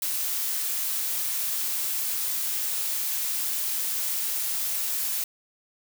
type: noise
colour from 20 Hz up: blue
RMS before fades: -28 dBFS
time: 0.02-5.24 s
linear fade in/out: 2 ms
effects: none